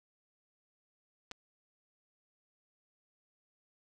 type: clicks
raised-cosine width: 0.2 ms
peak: -26 dBFS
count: 2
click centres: 1.313 / 1.317 s
effects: none